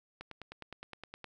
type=click train; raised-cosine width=0.3 ms; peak=-28 dBFS; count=11; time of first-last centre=0.21-1.243 s; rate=9.68 Hz; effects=none